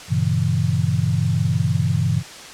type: chord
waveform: sine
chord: G diminished seventh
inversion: none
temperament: equal with one note detuned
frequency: 98 / 118.92 / 138.59 / 164.81 Hz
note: G2 / Bb2 / Db3 / Fb3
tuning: 0 / +35 / 0 / 0 cents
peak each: -22 dBFS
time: 0.08-2.23 s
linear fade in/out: 50 ms
effects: white hiss -37 dBFS RMS until 2.53 s + low-pass 7000 Hz 12 dB/octave